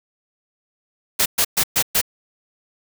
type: noise bursts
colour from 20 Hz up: white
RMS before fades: -17 dBFS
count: 5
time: 1.19-2.015 s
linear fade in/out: 10 ms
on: 69 ms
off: 120 ms
effects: none